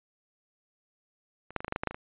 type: clicks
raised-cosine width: 0.5 ms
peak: -30 / -14 / -23 / -18 / -19 / -15 / -15 / -15 / -12 / -23 / -23 dBFS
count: 11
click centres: 1.506 / 1.563 / 1.605 / 1.646 / 1.681 / 1.724 / 1.761 / 1.835 / 1.873 / 1.91 / 1.945 s
effects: resampled to 8000 Hz